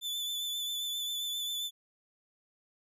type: tone with vibrato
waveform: 40% pulse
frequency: 3500 Hz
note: A7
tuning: 10 cents flat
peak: -32 dBFS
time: 0.01-1.71 s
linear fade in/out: 50 ms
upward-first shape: sine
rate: 7.5 Hz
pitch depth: 23 cents each way
effects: none